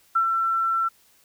sine tone with ADSR envelope, 1345 Hz, E6, 34 cents sharp, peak -16 dBFS, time 0.15-0.89 s, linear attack 11 ms, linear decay 88 ms, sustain -4 dB, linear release 16 ms, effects white hiss -59 dBFS RMS until 1.24 s

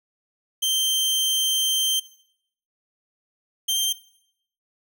sawtooth tone pair in turn, 3136 / 3154 Hz, G7 / G7, 0 / +10 cents, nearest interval unison, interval 10 cents, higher second, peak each -17 dBFS, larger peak neither, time 0.62-2 / 3.68-3.93 s, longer first, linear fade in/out 10 ms, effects noise-tail reverb RT60 0.7 s tail -18 dB re dry

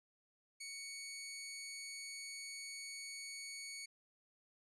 15% pulse tone, 2230 Hz, C#7, 10 cents sharp, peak -39 dBFS, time 0.6-3.86 s, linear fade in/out 10 ms, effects resampled to 24000 Hz

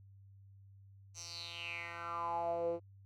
10% pulse tone with band-pass filter sweep, 170 Hz, F3, 46 cents flat, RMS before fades -40 dBFS, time 1.14-2.8 s, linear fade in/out 50 ms, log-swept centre 6400 to 410 Hz, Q 6.2, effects added 98 Hz sine -56 dBFS peak until 3.05 s

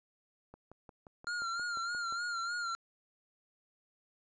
click train, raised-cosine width 1 ms, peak -37 dBFS, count 10, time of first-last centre 0.54-2.125 s, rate 5.68 Hz
square tone with vibrato, 1396.9 Hz, F6, in tune, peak -35 dBFS, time 1.27-2.75 s, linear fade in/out 0 ms, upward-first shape sine, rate 3.3 Hz, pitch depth 52 cents each way
effects resampled to 16000 Hz + 12-bit

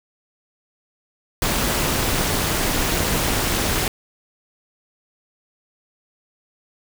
pink noise with amplitude modulation, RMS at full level -18 dBFS, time 1.42-3.88 s, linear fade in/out 2 ms, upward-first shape sine, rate 291 Hz, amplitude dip 65%, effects none

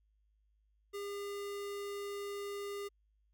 square tone, 404 Hz, G#4, 48 cents flat, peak -40 dBFS, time 0.93-2.89 s, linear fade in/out 20 ms, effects added 52 Hz sine -70 dBFS peak until 3.33 s

